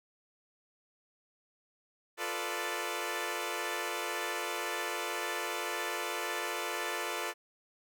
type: chord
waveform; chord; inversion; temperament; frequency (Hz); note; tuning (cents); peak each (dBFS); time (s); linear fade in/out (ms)
10% pulse; B half-diminished seventh; second; equal; 349.2 / 440 / 493.9 / 587.3; F4 / A4 / B4 / D5; 0 / 0 / 0 / 0; -31 / -30 / -32 / -32; 2.17-7.34; 50
effects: none